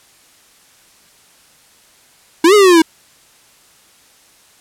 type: exponential two-way sweep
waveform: square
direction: up then down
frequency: 310 to 428.9 to 314.4 Hz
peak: -6 dBFS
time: 2.44-2.82 s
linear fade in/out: 5 ms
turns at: 2.54 s
effects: white hiss -49 dBFS RMS until 4.6 s + low-pass 11000 Hz 12 dB/octave